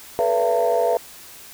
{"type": "tone cluster", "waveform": "sine", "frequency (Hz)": [435.6, 488.3, 575, 676, 907], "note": ["A4", "B4", "D5", "E5", "A#5"], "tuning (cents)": [-17, -20, -37, 43, -48], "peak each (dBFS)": [-25, -20, -26, -19, -27], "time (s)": [0.19, 0.97], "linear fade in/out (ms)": 0, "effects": ["tanh soft clip ceiling -9 dBFS", "white hiss -42 dBFS RMS until 1.53 s"]}